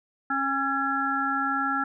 harmonic tone with a mistuned harmonic, 272.1 Hz, C#4, 32 cents flat, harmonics 1 / 3 / 5 / 6, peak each -31 / -31 / -26 / -31 dBFS, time 0.3-1.84 s, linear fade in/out 5 ms, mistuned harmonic 6, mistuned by +43 cents, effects none

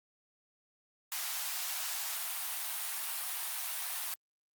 white high-pass noise, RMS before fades -37 dBFS, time 1.12-4.14 s, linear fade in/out 0 ms, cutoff 680 Hz, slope 48 dB/octave, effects Opus 48 kbps

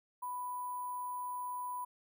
sine tone with sample-and-hold, 992 Hz, B5, 7 cents sharp, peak -37 dBFS, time 0.22-1.85 s, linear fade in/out 10 ms, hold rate 11025 Hz, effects none

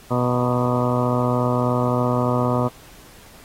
harmonic tone with a mistuned harmonic, 123.47 Hz, B2, in tune, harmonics 1 / 2 / 3 / 4 / 5 / 6 / 7 / 8 / 9 / 10, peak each -22 / -23 / -29 / -26 / -26 / -32 / -32 / -29 / -31 / -30 dBFS, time 0.1-2.69 s, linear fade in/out 20 ms, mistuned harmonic 7, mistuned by +58 cents, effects pink hiss -47 dBFS RMS until 3.44 s + AAC 48 kbps

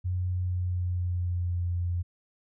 sine tone with pitch glide, 90.7 to 87.71 Hz, F#2 to F2, -34 to +8 cents, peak -26 dBFS, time 0.04-2.03 s, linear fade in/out 20 ms, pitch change -58 cents, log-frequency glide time 0.39-1.66 s, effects none

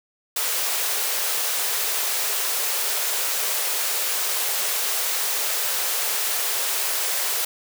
white high-pass noise, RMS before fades -24 dBFS, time 0.36-7.45 s, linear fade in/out 5 ms, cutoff 380 Hz, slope 96 dB/octave, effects none

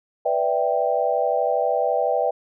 sine chord, E minor seventh, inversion second, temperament equal, 493.9 / 587.3 / 659.3 / 784 Hz, B4 / D5 / E5 / G5, 0 / 0 / 0 / 0 cents, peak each -24 dBFS, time 0.25-2.31 s, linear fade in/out 10 ms, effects none

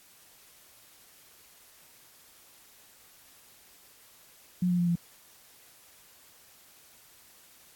sine tone with pitch steps, 180 / 177.21 / 174.47 / 171.77 Hz, F#3 / F3 / F3 / F3, -47 / +26 / -1 / -28 cents, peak -23 dBFS, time 4.62-4.956 s, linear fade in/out 5 ms, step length 84 ms, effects white hiss -57 dBFS RMS until 7.75 s + AAC 64 kbps

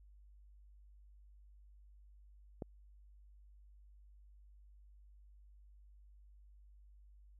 click, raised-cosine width 2 ms, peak -28 dBFS, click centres 2.622 s, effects added 50 Hz sine -58 dBFS peak until 7.39 s

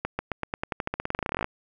accelerating click train, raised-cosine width 0.5 ms, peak -12 dBFS, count 25, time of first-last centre 0.05-1.444 s, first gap 140 ms, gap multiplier 0.91, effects none

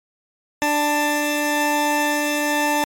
20% pulse tone pair together, 295.5 / 885.5 Hz, D4 / A5, +11 / +11 cents, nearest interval octave + perfect fifth, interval 1900 cents, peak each -16 dBFS, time 0.62-2.84 s, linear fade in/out 0 ms, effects MP3 64 kbps

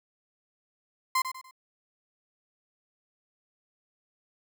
35% pulse tone with echo, 1039 Hz, C6, 12 cents flat, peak -21 dBFS, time 1.15-1.22 s, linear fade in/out 5 ms, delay 97 ms, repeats 3, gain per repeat -9 dB, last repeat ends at 1.511 s, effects none

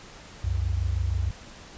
sine tone pair together, 65.72 / 92 Hz, C2 / F#2, +8 / -9 cents, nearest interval tritone, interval 583 cents, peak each -26 dBFS, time 0.44-1.31 s, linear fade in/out 5 ms, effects pink hiss -46 dBFS RMS until 1.77 s + resampled to 16000 Hz

